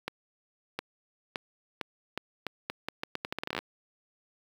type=accelerating click train; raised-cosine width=0.3 ms; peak=-16 dBFS; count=21; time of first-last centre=0.08-3.589 s; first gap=710 ms; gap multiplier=0.8; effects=high-pass 80 Hz 12 dB/octave + 7-bit